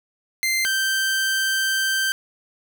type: tone pair in turn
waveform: sawtooth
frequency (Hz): 2084 / 1561.2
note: C7 / G6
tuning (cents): -7 / -8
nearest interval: perfect fourth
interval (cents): 501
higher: first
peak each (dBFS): -16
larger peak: neither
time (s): 0.43-0.65 / 0.65-2.12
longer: second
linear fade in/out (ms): 0
effects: none